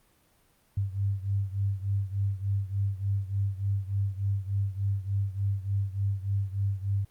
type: beating tone pair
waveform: sine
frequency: 98 / 101.4 Hz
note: G2 / G#2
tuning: 0 / -41 cents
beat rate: 3.4 Hz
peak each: -28 / -31 dBFS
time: 0.77-7.05 s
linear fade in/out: 5 ms
effects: pink hiss -65 dBFS RMS until 7.1 s + Opus 32 kbps